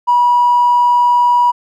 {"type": "tone with tanh clipping", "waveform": "triangle", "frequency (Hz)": 970, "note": "B5", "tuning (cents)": -31, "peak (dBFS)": -7, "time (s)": [0.07, 1.52], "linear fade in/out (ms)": 20, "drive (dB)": 1, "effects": []}